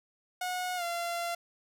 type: tone with pitch glide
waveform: sawtooth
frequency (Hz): 728 to 687.1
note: F#5 to F5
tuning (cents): -28 to -28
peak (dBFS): -28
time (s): 0.41-1.35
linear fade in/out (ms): 5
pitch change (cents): -100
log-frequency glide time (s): 0.76-0.83
effects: none